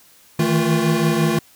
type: tone cluster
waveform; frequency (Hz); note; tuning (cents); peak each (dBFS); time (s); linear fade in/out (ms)
square; 156.3 / 162.2 / 221.2 / 348.8; D#3 / E3 / A3 / F4; +8 / -28 / +9 / -2; -22; 0.39-1.39; 5
effects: white hiss -51 dBFS RMS until 1.55 s